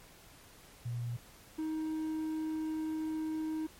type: tone pair in turn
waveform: sine / triangle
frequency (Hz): 119.8 / 314.3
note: A#2 / D#4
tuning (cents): +48 / +18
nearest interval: octave + perfect fourth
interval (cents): 1670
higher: second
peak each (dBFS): -34 / -31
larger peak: second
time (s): 0.85-1.17 / 1.58-3.67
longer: second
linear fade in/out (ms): 10
effects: pink hiss -57 dBFS RMS until 3.79 s + MP3 64 kbps